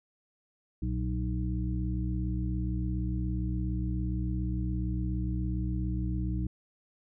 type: harmonic tone with a mistuned harmonic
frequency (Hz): 62.1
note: B1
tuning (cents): +10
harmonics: 1 / 2 / 3 / 5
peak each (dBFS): -31 / -34 / -36 / -38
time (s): 0.82-6.47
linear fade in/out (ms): 5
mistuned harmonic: 2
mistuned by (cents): -69
effects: none